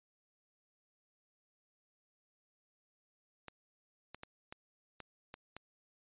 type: clicks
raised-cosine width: 0.3 ms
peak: -30 dBFS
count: 7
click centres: 3.483 / 4.146 / 4.234 / 4.525 / 5.003 / 5.341 / 5.566 s
effects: resampled to 8000 Hz